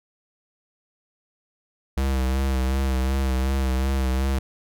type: tone with vibrato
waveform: square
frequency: 66 Hz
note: C2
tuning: 16 cents sharp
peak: -21 dBFS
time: 1.97-4.39 s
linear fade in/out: 5 ms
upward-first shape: sine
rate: 2.7 Hz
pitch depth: 41 cents each way
effects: none